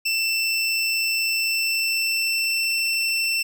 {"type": "tone with pitch glide", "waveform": "25% pulse", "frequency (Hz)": [2672, 2687], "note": ["E7", "E7"], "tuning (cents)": [23, 33], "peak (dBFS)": -17, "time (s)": [0.05, 3.43], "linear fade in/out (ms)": 10, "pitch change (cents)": 10, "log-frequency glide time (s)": [1.35, 2.78], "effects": []}